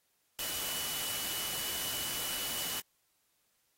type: tone in noise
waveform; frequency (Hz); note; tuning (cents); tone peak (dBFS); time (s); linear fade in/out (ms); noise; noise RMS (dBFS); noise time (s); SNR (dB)
sine; 2960; F#7; 0; -42; 0.39-2.8; 0; white; -37; 0.39-2.8; -8
effects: white hiss -75 dBFS RMS until 3.77 s + AAC 48 kbps